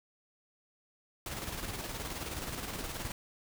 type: noise with tremolo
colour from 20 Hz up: pink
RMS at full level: -38 dBFS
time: 1.26-3.12 s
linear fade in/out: 2 ms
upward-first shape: square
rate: 19 Hz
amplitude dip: 40%
effects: none